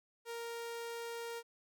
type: tone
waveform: sawtooth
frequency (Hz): 466.2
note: A#4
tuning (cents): 0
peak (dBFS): -37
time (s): 0.25-1.43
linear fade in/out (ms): 50
effects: none